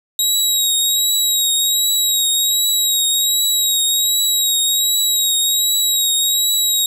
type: tone with vibrato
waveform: 20% pulse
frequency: 3818 Hz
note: A#7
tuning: 41 cents sharp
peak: -8 dBFS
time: 0.19-6.86 s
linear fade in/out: 2 ms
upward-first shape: triangle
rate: 1.3 Hz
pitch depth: 41 cents each way
effects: none